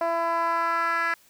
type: tone with band-pass filter sweep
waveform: 10% pulse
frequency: 334.8 Hz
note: E4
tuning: 27 cents sharp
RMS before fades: -25 dBFS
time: 0.01-1.14 s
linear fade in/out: 2 ms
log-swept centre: 720 to 1700 Hz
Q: 2.5
effects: white hiss -58 dBFS RMS until 1.29 s